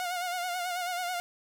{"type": "tone with vibrato", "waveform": "sawtooth", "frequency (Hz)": 716, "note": "F5", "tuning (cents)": 43, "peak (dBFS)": -27, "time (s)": [0, 1.2], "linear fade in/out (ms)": 0, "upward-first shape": "sine", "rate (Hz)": 9.2, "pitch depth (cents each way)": 53, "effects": []}